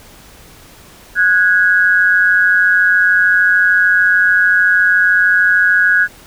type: tone pair together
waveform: sine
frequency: 1467 / 1653.5 Hz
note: F#6 / G#6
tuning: -15 / -8 cents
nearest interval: major second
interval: 207 cents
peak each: -11 dBFS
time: 1.15-6.08 s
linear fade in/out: 50 ms
effects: pink hiss -41 dBFS RMS until 6.26 s